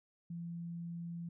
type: tone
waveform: sine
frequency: 170 Hz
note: F3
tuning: 46 cents flat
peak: -40 dBFS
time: 0.3-1.29 s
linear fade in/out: 5 ms
effects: none